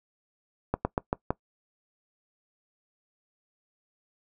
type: slowing click train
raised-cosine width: 1 ms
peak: -11 dBFS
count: 5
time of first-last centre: 0.74-1.305 s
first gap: 110 ms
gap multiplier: 1.17
effects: noise-tail reverb RT60 0.1 s tail -21 dB re dry